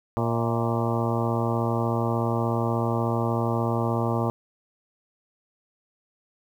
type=harmonic tone with a mistuned harmonic; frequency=116.54 Hz; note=A#2; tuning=in tune; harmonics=1 / 2 / 3 / 4 / 5 / 6 / 7 / 8 / 9 / 10; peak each=-26 / -29 / -31 / -32 / -33 / -34 / -34 / -35 / -36 / -36 dBFS; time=0.17-4.3 s; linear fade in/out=0 ms; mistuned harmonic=6; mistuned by=-59 cents; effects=9-bit